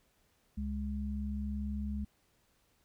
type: tone pair together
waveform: sine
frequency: 69.3 / 207.7 Hz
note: C#2 / G#3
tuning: 0 / 0 cents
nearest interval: octave + perfect fifth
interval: 1900 cents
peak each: -36 / -37 dBFS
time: 0.57-2.05 s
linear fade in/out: 10 ms
effects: pink hiss -72 dBFS RMS until 2.84 s